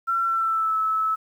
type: tone with pitch glide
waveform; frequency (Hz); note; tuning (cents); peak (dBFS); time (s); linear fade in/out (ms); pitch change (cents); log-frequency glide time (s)
sine; 1355 to 1302.8; E6 to E6; +47 to -21; -20; 0.07-1.16; 20; -68; 0.26-0.77
effects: 9-bit